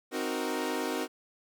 sawtooth chord, C half-diminished seventh, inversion none, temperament equal, 261.6 / 311.1 / 370 / 466.2 Hz, C4 / Eb4 / Gb4 / Bb4, 0 / 0 / 0 / 0 cents, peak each -32 dBFS, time 0.11-1.08 s, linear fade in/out 50 ms, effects none

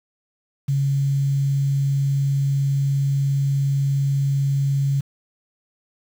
sine tone with quantisation, 138.59 Hz, C#3, in tune, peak -17 dBFS, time 0.68-5.01 s, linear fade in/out 10 ms, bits 7, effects none

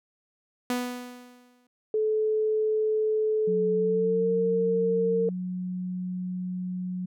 sawtooth tone with exponential decay, 246.9 Hz, B3, in tune, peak -20 dBFS, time 0.7-1.67 s, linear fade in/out 2 ms, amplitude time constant 210 ms
sine tone with pitch glide, 432.8 to 456.7 Hz, A4 to A#4, -29 to -36 cents, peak -22 dBFS, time 1.94-5.29 s, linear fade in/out 2 ms, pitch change +93 cents, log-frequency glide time 3.71-4.29 s
sine tone, 182.2 Hz, F#3, 26 cents flat, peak -29 dBFS, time 3.47-7.06 s, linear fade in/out 10 ms
effects none

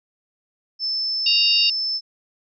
sine tone, 5274 Hz, E8, in tune, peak -21 dBFS, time 0.79-2.01 s, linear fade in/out 50 ms
harmonic tone, 932.3 Hz, A#5, in tune, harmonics 3 / 4 / 5, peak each -19 / -23 / -19 dBFS, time 1.26-1.7 s, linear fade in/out 5 ms
effects none

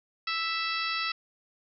harmonic tone, 659.3 Hz, E5, in tune, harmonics 2 / 3 / 4 / 5 / 6 / 7 / 8, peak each -33 / -36 / -34 / -40 / -37 / -38 / -39 dBFS, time 0.27-1.12 s, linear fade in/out 5 ms, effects none

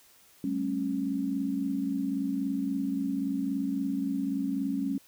sine tone cluster, 192.8 / 216.5 / 273.7 Hz, G3 / A3 / C#4, -28 / -28 / -22 cents, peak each -34 / -35 / -29 dBFS, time 0.44-4.98 s, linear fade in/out 2 ms, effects white hiss -59 dBFS RMS until 5.07 s

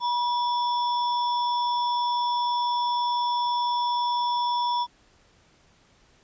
sine tone with sample-and-hold, 968 Hz, B5, 35 cents flat, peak -22 dBFS, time 0-4.87 s, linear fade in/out 50 ms, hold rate 4410 Hz, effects pink hiss -60 dBFS RMS until 6.23 s + resampled to 16000 Hz

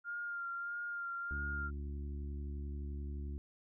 sine tone with vibrato, 1401 Hz, F6, 5 cents sharp, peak -38 dBFS, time 0.04-1.71 s, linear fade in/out 50 ms, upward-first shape sine, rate 1.6 Hz, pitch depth 23 cents each way
harmonic tone, 71.5 Hz, D2, 46 cents flat, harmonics 1 / 2 / 3 / 4 / 5, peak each -39 / -52 / -52 / -54 / -56 dBFS, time 1.31-3.38 s, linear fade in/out 0 ms
effects none

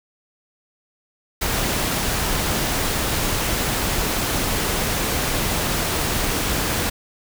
pink noise, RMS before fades -22 dBFS, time 1.41-6.9 s, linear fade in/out 10 ms, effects none

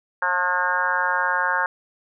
harmonic tone, 180.1 Hz, F#3, 46 cents flat, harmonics 3 / 4 / 5 / 6 / 7 / 8 / 9 / 10, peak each -32 / -35 / -25 / -27 / -32 / -25 / -24 / -36 dBFS, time 0.22-1.66 s, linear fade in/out 2 ms, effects none

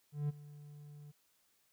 triangle tone with ADSR envelope, 146.83 Hz, D3, in tune, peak -29 dBFS, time 0.12-1.12 s, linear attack 170 ms, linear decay 22 ms, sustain -19 dB, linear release 18 ms, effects white hiss -74 dBFS RMS until 1.72 s

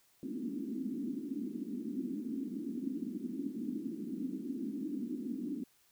pink band-pass noise, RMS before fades -39 dBFS, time 0.23-5.64 s, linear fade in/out 2 ms, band 220 to 310 Hz, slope 48 dB/octave, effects white hiss -69 dBFS RMS until 5.91 s

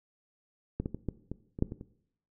clicks, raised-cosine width 3 ms, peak -18 / -20 / -23 / -18 / -23 / -26 / -12 / -25 / -30 dBFS, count 9, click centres 0.8 / 0.859 / 0.946 / 1.087 / 1.316 / 1.589 / 1.624 / 1.721 / 1.811 s, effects noise-tail reverb RT60 0.7 s tail -18 dB re dry

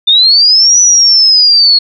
sine linear two-way sweep, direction up then down, 3549 to 5950 to 4307 Hz, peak -3 dBFS, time 0.07-1.79 s, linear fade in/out 10 ms, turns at 0.8 s, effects none

